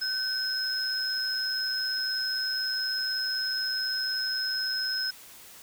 sine tone pair together, 1527 / 5142 Hz, G6 / E8, -46 / -44 cents, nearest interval octave + major sixth, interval 2102 cents, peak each -33 / -28 dBFS, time 0.01-5.11 s, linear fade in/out 10 ms, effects white hiss -49 dBFS RMS until 5.62 s

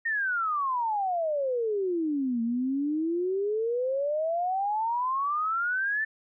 sine exponential two-way sweep, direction down then up, 1864.7 to 227 to 1785 Hz, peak -25 dBFS, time 0.05-6.05 s, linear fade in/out 10 ms, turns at 2.42 s, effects none

